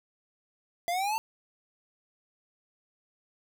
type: exponential sweep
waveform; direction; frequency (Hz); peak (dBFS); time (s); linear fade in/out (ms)
square; up; 675 to 910; -28; 0.88-1.18; 0
effects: none